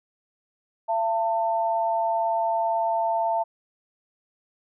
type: tone pair together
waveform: sine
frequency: 677 / 895 Hz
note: E5 / A5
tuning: +46 / +29 cents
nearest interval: perfect fourth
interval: 483 cents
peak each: -24 dBFS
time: 0.88-3.44 s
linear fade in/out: 20 ms
effects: none